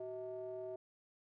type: ring-modulated tone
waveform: triangle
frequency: 132 Hz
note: C3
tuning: 16 cents sharp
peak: -37 dBFS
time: 0-0.76 s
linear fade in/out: 5 ms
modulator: 508 Hz
effects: none